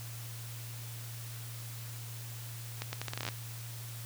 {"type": "accelerating click train", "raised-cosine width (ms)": 0.2, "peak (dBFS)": -18, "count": 12, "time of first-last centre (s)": [2.82, 3.287], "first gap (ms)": 110, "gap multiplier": 0.78, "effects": ["added 116 Hz sine -42 dBFS peak until 4.05 s", "white hiss -48 dBFS RMS until 4.05 s"]}